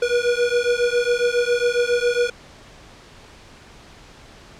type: beating tone pair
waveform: square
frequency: 479.4 / 486.7 Hz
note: A#4 / B4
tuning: +48 / -25 cents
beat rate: 7.3 Hz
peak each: -21 dBFS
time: 0.02-2.3 s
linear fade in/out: 5 ms
effects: pink hiss -45 dBFS RMS until 4.59 s + low-pass 6000 Hz 12 dB/octave